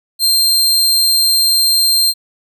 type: tone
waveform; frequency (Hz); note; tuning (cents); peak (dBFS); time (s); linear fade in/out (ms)
sawtooth; 4173; C8; -5; -7; 0.19-2.14; 50
effects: none